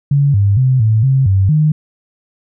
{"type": "tone with pitch steps", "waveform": "sine", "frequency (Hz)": [141.7, 100.3, 129.8, 109.6, 133.8, 96.5, 153.2], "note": ["C#3", "G2", "C3", "A2", "C3", "G2", "D#3"], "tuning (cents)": [38, 40, -13, -6, 39, -27, -27], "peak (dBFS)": -8, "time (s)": [0.11, 1.72], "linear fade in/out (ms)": 5, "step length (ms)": 230, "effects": []}